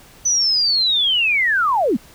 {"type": "linear sweep", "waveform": "sine", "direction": "down", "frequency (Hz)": [6050, 182.7], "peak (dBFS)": -14, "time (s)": [0.25, 1.97], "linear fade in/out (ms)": 10, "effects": ["pink hiss -46 dBFS RMS until 2.14 s"]}